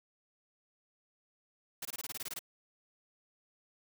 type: noise bursts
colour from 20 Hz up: white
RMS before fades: -40 dBFS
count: 11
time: 1.82-2.392 s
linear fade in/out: 5 ms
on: 32 ms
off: 22 ms
effects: none